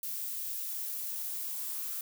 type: noise with high-pass filter sweep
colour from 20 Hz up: violet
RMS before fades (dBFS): -37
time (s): 0.03-2.01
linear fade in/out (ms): 2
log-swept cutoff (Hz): 220 to 1300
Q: 4.6
effects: none